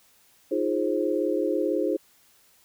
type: chord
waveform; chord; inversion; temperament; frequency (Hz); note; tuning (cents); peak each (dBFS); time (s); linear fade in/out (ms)
sine; F minor seventh; third; equal with one note detuned; 311.1 / 349.2 / 415.3 / 529.3; Eb4 / F4 / Ab4 / C5; 0 / 0 / 0 / +20; -28; 0.51-1.97; 10
effects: white hiss -60 dBFS RMS until 2.64 s